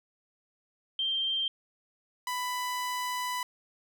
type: tone pair in turn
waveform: sine / sawtooth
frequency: 3158 / 994.7 Hz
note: G7 / B5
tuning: +12 / +12 cents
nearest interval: octave + minor sixth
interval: 2000 cents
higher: first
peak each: -27 dBFS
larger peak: neither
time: 0.99-1.48 / 2.27-3.43 s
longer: second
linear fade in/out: 2 ms
effects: none